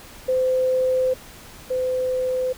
sine tone pair in turn, 514 / 510.4 Hz, C5 / C5, -31 / -43 cents, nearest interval unison, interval 12 cents, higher first, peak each -17 / -20 dBFS, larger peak first, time 0.28-1.14 / 1.7-2.53 s, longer first, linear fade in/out 10 ms, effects pink hiss -43 dBFS RMS until 2.57 s

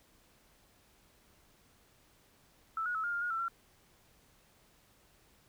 sine tone with pitch steps, 1319 / 1450 / 1300 / 1413 / 1402 / 1435 / 1337 / 1365 Hz, E6 / F#6 / E6 / F6 / F6 / F6 / E6 / F6, +1 / -35 / -24 / +20 / +6 / +47 / +24 / -40 cents, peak -32 dBFS, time 2.77-3.482 s, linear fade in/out 2 ms, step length 89 ms, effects pink hiss -66 dBFS RMS until 5.48 s

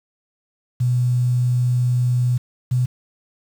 sine tone pair in turn, 123.7 / 125.35 Hz, B2 / B2, +3 / +26 cents, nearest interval unison, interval 23 cents, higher second, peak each -15 dBFS, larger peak neither, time 0.8-2.38 / 2.71-2.86 s, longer first, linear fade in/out 10 ms, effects 7-bit

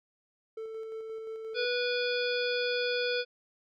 triangle tone with tremolo, 443.7 Hz, A4, 14 cents sharp, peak -34 dBFS, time 0.57-1.65 s, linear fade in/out 5 ms, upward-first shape square, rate 5.7 Hz, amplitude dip 25%
harmonic tone, 490 Hz, B4, 14 cents flat, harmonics 1 / 3 / 5 / 7 / 9 / 10, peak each -30 / -35 / -37 / -38 / -40 / -40 dBFS, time 1.54-3.25 s, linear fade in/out 50 ms
effects none

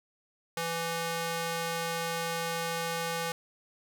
square tone with high-pass filter, 166.8 Hz, E3, 21 cents sharp, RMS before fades -33 dBFS, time 0.57-3.32 s, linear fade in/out 2 ms, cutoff 480 Hz, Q 0.57, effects none

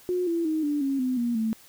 sine tone with pitch steps, 360.7 / 336.5 / 314 / 293 / 273.4 / 255.1 / 238 / 222 Hz, F#4 / E4 / D#4 / D4 / C#4 / C4 / A#3 / A3, -44 / +36 / +16 / -4 / -24 / -44 / +36 / +16 cents, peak -23 dBFS, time 0.09-1.53 s, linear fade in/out 0 ms, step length 180 ms, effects white hiss -53 dBFS RMS until 1.68 s

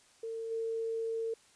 sine tone with level steps, 452.5 Hz, A4, 48 cents sharp, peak -36 / -32 dBFS, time 0.23-1.34 s, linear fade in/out 5 ms, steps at 0.5 s, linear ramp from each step 20 ms, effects white hiss -63 dBFS RMS until 1.55 s + resampled to 22050 Hz

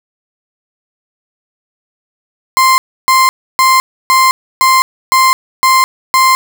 35% pulse tone bursts, 1046.5 Hz, C6, in tune, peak -4 dBFS, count 8, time 2.57-6.35 s, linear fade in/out 0 ms, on 210 ms, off 300 ms, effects none

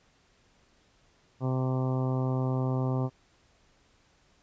harmonic tone, 129.6 Hz, C3, 16 cents flat, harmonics 1 / 2 / 3 / 4 / 5 / 6 / 7 / 8 / 9, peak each -27 / -33 / -37 / -39 / -41 / -43 / -44 / -45 / -46 dBFS, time 1.4-3.1 s, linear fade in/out 50 ms, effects pink hiss -65 dBFS RMS until 4.42 s + resampled to 16000 Hz

